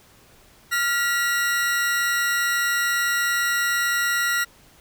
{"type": "tone pair together", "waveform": "40% pulse", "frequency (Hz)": [1396.9, 1926.1], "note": ["F6", "B6"], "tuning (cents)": [0, -44], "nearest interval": "tritone", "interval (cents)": 556, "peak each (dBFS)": -22, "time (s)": [0.71, 4.45], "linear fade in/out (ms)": 20, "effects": ["pink hiss -53 dBFS RMS until 4.8 s"]}